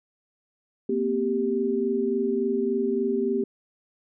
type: tone cluster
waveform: sine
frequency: 232.3 / 255.8 / 393.3 Hz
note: A#3 / C4 / G4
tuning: -6 / -39 / +6 cents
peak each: -28 / -29 / -24 dBFS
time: 0.89-3.44 s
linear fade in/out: 5 ms
effects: none